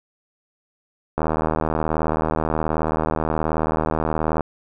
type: click train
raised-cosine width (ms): 1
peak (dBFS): -7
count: 255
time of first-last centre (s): 1.18-4.407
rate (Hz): 78.7
effects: none